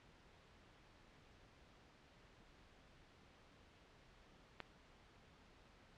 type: click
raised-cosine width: 0.3 ms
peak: -29 dBFS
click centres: 4.603 s
effects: pink hiss -66 dBFS RMS until 5.97 s + low-pass 4000 Hz 12 dB/octave